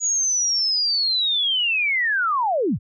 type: linear sweep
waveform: sine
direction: down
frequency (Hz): 6840 to 61.74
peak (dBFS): -18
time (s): 0-2.79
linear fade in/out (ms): 50
effects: none